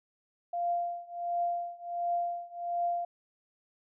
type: tone with tremolo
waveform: sine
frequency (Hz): 695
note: F5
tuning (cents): -9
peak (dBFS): -26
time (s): 0.53-3.05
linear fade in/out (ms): 5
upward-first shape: triangle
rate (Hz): 1.4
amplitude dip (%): 95
effects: none